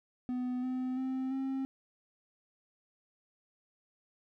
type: tone with pitch steps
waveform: triangle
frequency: 250 / 255.5 / 261.2 / 267 Hz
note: B3 / C4 / C4 / C4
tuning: +21 / -41 / -3 / +35 cents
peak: -30 dBFS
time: 0.29-1.65 s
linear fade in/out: 0 ms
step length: 340 ms
effects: none